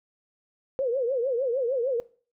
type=tone with vibrato; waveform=sine; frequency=505 Hz; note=B4; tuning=39 cents sharp; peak=-23 dBFS; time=0.79-2 s; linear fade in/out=0 ms; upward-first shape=triangle; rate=6.6 Hz; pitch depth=200 cents each way; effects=noise-tail reverb RT60 0.4 s tail -20 dB re dry